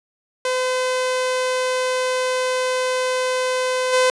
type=tone with level steps; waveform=sawtooth; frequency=510 Hz; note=C5; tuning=44 cents flat; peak=-15 / -10 dBFS; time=0.45-4.1 s; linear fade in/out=2 ms; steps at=3.92 s; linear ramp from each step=20 ms; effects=resampled to 22050 Hz + 8-bit